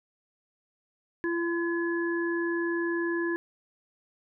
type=harmonic tone; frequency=340 Hz; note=F4; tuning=46 cents flat; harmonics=1 / 3 / 5; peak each=-27 / -39 / -33 dBFS; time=1.24-3.36 s; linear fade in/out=0 ms; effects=none